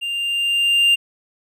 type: tone with level ramp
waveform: triangle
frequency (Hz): 2794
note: F7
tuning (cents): 0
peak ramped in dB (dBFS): -21 to -9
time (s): 0.01-0.96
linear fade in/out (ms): 20
effects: none